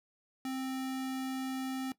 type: tone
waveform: square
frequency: 262.6 Hz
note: C4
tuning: 6 cents sharp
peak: -35 dBFS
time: 0.45-1.92 s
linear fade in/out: 2 ms
effects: noise-tail reverb RT60 0.1 s tail -17 dB re dry